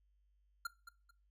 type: tone with echo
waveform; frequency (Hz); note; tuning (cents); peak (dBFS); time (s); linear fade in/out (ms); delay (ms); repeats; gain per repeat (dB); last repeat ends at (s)
square; 1389; F6; -10; -37; 0.65-0.67; 5; 220; 2; -12; 1.11
effects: noise-tail reverb RT60 0.3 s tail -19 dB re dry + added 50 Hz sine -70 dBFS peak until 1.3 s